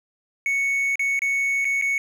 triangle tone with dropouts, 2217 Hz, C#7, in tune, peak -18 dBFS, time 0.46-1.98 s, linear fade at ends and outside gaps 1 ms, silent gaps 0.956-0.994 / 1.192-1.219 / 1.646-1.652 / 1.814-1.822 s, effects none

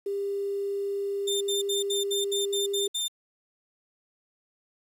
sine tone, 399.6 Hz, G4, 33 cents sharp, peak -27 dBFS, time 0.06-2.88 s, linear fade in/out 5 ms
sawtooth tone bursts, 3595 Hz, A7, 36 cents sharp, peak -24 dBFS, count 9, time 1.27-3.082 s, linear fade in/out 10 ms, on 140 ms, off 69 ms
effects resampled to 32000 Hz + 9-bit

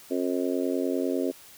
harmonic tone, 90 Hz, F#2, 47 cents flat, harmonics 3 / 4 / 5 / 6 / 7, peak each -28 / -30 / -32 / -34 / -35 dBFS, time 0.1-1.32 s, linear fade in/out 20 ms, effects white hiss -50 dBFS RMS until 1.57 s

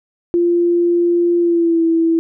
sine tone with pitch glide, 345.9 to 329.5 Hz, F4 to E4, -17 to -1 cents, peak -11 dBFS, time 0.34-2.19 s, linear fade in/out 0 ms, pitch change -84 cents, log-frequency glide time 1.39-1.83 s, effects none

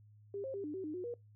sine tone with pitch steps, 400.1 / 534 / 396.8 / 298.8 / 379.8 / 305.6 / 363.4 / 477.9 Hz, G4 / C5 / G4 / D4 / F#4 / D#4 / F#4 / A#4, +35 / +35 / +21 / +30 / +45 / -31 / -31 / +43 cents, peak -38 dBFS, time 0.34-1.14 s, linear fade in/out 2 ms, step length 100 ms, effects noise-tail reverb RT60 0.2 s tail -24 dB re dry + added 105 Hz sine -58 dBFS peak until 1.35 s

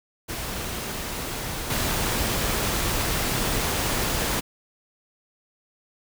pink noise with level steps, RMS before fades -31 / -25 dBFS, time 0.28-4.41 s, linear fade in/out 20 ms, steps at 1.7 s, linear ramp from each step 2 ms, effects none

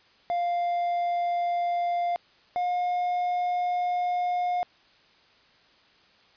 triangle tone pair in turn, 698.5 / 714.8 Hz, F5 / F5, 0 / +40 cents, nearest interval unison, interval 40 cents, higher second, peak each -22 / -22 dBFS, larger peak neither, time 0.3-2.16 / 2.56-4.63 s, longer second, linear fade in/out 0 ms, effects white hiss -59 dBFS RMS until 6.36 s + resampled to 11025 Hz

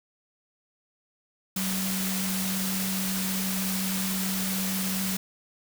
sine tone in noise, 190 Hz, F#3, 46 cents sharp, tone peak -29 dBFS, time 1.56-5.17 s, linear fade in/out 5 ms, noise white, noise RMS -31 dBFS, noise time 1.56-5.17 s, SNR -1 dB, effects none

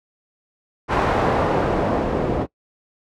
white noise with low-pass filter sweep, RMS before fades -20 dBFS, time 0.88-2.47 s, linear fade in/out 50 ms, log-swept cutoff 980 to 470 Hz, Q 0.95, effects noise-tail reverb RT60 0.1 s tail -22 dB re dry

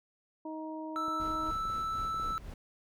harmonic tone, 314.3 Hz, D#4, 18 cents sharp, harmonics 1 / 2 / 3, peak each -39 / -44 / -44 dBFS, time 0.45-1.51 s, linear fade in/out 5 ms
triangle tone, 1318.5 Hz, E6, in tune, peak -30 dBFS, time 0.96-2.38 s, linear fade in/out 0 ms
clicks, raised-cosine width 2 ms, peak -35 dBFS, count 12, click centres 1.082 / 1.277 / 1.307 / 1.353 / 1.654 / 1.7 / 1.782 / 2.05 / 2.144 / 2.198 / 2.276 / 2.307 s
brown noise with tremolo, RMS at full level -42 dBFS, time 1.2-2.54 s, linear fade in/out 2 ms, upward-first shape sine, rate 4 Hz, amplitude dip 50%
effects none

